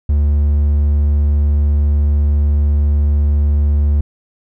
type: tone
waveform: triangle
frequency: 73 Hz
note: D2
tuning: 10 cents flat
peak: -8 dBFS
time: 0.09-4.01 s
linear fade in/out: 5 ms
effects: none